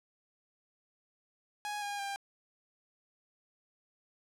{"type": "tone with pitch steps", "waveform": "sawtooth", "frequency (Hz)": [831, 813.9, 797.1], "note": ["G#5", "G#5", "G5"], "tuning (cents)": [1, -35, 29], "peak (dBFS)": -32, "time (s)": [1.65, 2.16], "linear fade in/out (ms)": 0, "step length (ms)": 170, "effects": ["low-pass 11000 Hz 12 dB/octave"]}